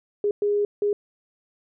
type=tone bursts at uneven times; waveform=sine; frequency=411.3 Hz; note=G#4; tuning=17 cents flat; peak=-19 dBFS; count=3; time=0.24-0.31 / 0.42-0.65 / 0.82-0.93 s; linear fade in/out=2 ms; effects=none